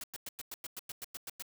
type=noise bursts; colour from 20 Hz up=white; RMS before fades=-42 dBFS; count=12; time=0.01-1.423 s; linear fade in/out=2 ms; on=27 ms; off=99 ms; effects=none